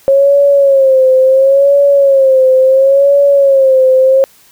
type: tone with vibrato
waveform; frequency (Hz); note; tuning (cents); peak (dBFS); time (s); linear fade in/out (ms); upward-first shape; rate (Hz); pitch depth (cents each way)
sine; 542; C#5; -39; -4; 0.08-4.24; 0; sine; 0.72; 74
effects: white hiss -45 dBFS RMS until 4.51 s